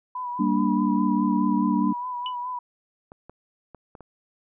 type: tone with vibrato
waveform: sine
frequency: 987.8 Hz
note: B5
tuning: in tune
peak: -28 dBFS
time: 0.15-2.59 s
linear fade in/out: 5 ms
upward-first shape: sine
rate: 4.8 Hz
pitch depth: 36 cents each way
type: chord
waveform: sine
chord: G minor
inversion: none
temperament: equal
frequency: 196 / 233.1 / 293.7 Hz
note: G3 / Bb3 / D4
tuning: 0 / 0 / 0 cents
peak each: -24 dBFS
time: 0.39-1.93 s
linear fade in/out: 10 ms
type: tone with exponential decay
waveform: sine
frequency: 2962 Hz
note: F#7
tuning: 1 cent sharp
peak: -26 dBFS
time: 2.26-2.36 s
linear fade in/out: 1 ms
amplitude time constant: 20 ms
type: clicks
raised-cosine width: 1 ms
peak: -29 dBFS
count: 5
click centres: 3.119 / 3.296 / 3.747 / 3.952 / 4.007 s
effects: none